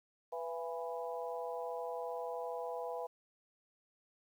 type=harmonic tone with a mistuned harmonic; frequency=165.1 Hz; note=E3; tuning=3 cents sharp; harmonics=3 / 4 / 5 / 6; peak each=-41 / -43 / -45 / -47 dBFS; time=0.32-3.07 s; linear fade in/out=10 ms; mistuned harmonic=4; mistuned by=+32 cents; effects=11-bit